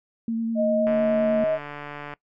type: tone with vibrato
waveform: sine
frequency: 227.3 Hz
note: A#3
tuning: 43 cents flat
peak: -23 dBFS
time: 0.28-1.44 s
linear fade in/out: 2 ms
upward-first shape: sine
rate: 9.8 Hz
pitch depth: 16 cents each way
type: tone with pitch glide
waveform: sine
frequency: 622.3 to 632.8 Hz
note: D#5 to D#5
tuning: 0 to +29 cents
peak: -20 dBFS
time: 0.55-1.59 s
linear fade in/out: 50 ms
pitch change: +29 cents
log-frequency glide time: 0.71-1.03 s
type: click train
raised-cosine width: 0.5 ms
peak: -21 dBFS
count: 186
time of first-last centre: 0.87-2.137 s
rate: 146 Hz
effects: noise-tail reverb RT60 0.1 s tail -21 dB re dry